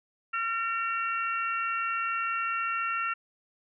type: harmonic tone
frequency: 455.5 Hz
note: A#4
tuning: 40 cents flat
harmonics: 3 / 4 / 5 / 6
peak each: -29 / -37 / -41 / -34 dBFS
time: 0.33-3.14 s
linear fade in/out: 10 ms
effects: none